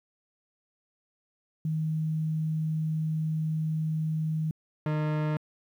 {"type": "tone pair in turn", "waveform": ["sine", "40% pulse"], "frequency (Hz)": [157.3, 152.73], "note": ["D#3", "D#3"], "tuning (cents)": [19, -32], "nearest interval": "minor second", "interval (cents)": 51, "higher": "first", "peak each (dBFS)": [-26, -25], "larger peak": "second", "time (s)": [[1.65, 4.51], [4.86, 5.37]], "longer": "first", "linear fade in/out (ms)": 2, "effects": ["low-pass 2000 Hz 12 dB/octave", "10-bit"]}